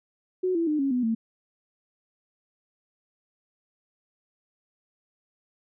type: tone with pitch steps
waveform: sine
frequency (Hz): 368.6 / 334.1 / 302.9 / 274.5 / 248.9 / 225.6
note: F#4 / E4 / D#4 / C#4 / B3 / A3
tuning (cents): -7 / +23 / -46 / -17 / +14 / +44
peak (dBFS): -22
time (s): 0.43-1.15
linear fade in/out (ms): 10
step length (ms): 120
effects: none